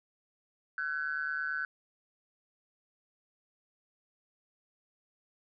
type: tone with amplitude modulation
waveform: sine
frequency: 1514 Hz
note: F#6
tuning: 39 cents sharp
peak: -27 dBFS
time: 0.78-1.65 s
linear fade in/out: 2 ms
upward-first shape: sine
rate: 149 Hz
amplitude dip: 90%
effects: tanh soft clip ceiling -23 dBFS